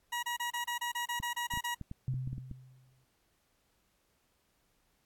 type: tone bursts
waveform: 20% pulse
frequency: 958 Hz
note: A#5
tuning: 47 cents sharp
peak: -28 dBFS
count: 12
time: 0.12-1.748 s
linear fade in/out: 10 ms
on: 110 ms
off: 28 ms
type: clicks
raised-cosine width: 5 ms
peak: -29 dBFS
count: 10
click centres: 1.201 / 1.538 / 1.574 / 1.813 / 1.914 / 2.14 / 2.275 / 2.33 / 2.381 / 2.513 s
type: tone with exponential decay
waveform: sine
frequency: 129.2 Hz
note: C3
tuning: 21 cents flat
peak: -29 dBFS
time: 2.08-3.05 s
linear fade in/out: 0 ms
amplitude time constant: 210 ms
effects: pink hiss -74 dBFS RMS until 5.05 s + AAC 64 kbps